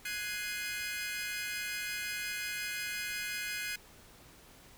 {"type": "chord", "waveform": "sawtooth", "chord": "Ab dominant seventh", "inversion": "third", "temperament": "equal", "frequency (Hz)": [1480, 1661.2, 2093, 2489], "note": ["Gb6", "Ab6", "C7", "Eb7"], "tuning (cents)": [0, 0, 0, 0], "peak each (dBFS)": [-39, -38, -38, -37], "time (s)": [0.05, 3.76], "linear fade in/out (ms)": 5, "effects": ["pink hiss -57 dBFS RMS until 4.77 s"]}